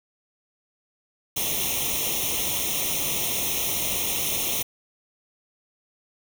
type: noise with comb filter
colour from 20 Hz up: white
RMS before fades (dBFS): -26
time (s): 1.36-4.63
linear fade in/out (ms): 10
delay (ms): 0.32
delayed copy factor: +0.95
effects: none